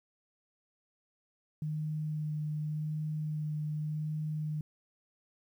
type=tone with vibrato; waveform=sine; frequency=152.8 Hz; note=D#3; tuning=31 cents flat; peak=-32 dBFS; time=1.62-4.61 s; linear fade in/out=2 ms; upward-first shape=sine; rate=0.87 Hz; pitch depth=13 cents each way; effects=11-bit